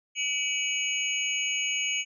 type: tone cluster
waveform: sine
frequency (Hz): 2289 / 2548 / 2931 / 6650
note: D7 / D#7 / F#7 / G#8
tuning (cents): -45 / +41 / -17 / +1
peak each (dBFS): -31 / -34 / -30 / -33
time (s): 0.15-2.05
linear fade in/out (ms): 50
effects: none